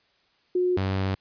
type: tone pair in turn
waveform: sine / sawtooth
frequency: 361.4 / 95.83 Hz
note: F#4 / G2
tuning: -41 / -39 cents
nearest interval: octave + major seventh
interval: 2298 cents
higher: first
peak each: -20 dBFS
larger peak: neither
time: 0.55-0.77 / 0.77-1.15 s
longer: second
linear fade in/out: 5 ms
effects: white hiss -65 dBFS RMS until 1.2 s + resampled to 11025 Hz